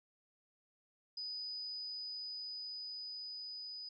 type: tone with level ramp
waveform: sine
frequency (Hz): 4978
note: D#8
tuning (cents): 0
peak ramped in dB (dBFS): -40 to -44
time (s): 1.17-3.89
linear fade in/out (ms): 5
effects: none